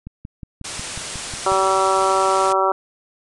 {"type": "click train", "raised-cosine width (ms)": 5, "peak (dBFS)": -20, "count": 9, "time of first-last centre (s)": [0.07, 1.519], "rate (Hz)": 5.52}
{"type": "low-pass noise", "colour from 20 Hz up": "white", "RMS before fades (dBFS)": -31, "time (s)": [0.64, 2.53], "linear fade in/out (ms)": 10, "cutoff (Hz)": 9900, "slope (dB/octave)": 96}
{"type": "harmonic tone", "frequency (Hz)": 191.3, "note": "G3", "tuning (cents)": -42, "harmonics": [2, 3, 4, 5, 6, 7], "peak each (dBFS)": [-22, -22, -22, -22, -22, -22], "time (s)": [1.46, 2.72], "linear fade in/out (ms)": 2}
{"effects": []}